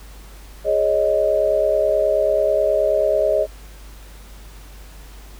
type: chord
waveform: sine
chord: Ab suspended fourth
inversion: none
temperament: just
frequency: 415.3 / 553.7 / 623 Hz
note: Ab4 / Db5 / Eb5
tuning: 0 / -2 / +2 cents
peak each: -22 / -20 / -17 dBFS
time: 0.64-3.47 s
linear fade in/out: 50 ms
effects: added 50 Hz sine -38 dBFS peak until 5.39 s + pink hiss -46 dBFS RMS until 5.39 s